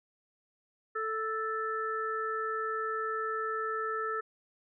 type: harmonic tone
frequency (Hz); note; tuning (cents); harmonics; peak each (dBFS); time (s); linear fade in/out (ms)
440; A4; 0; 1 / 3 / 4; -36 / -33 / -39; 0.95-4.21; 10
effects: none